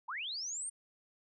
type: linear sweep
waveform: sine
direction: up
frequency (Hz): 832 to 9050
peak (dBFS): -37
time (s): 0.08-0.7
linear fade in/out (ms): 10
effects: none